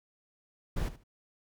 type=noise with echo; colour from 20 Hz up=brown; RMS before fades=-31 dBFS; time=0.76-0.89 s; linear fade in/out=10 ms; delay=74 ms; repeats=2; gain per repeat=-14 dB; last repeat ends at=1.038 s; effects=none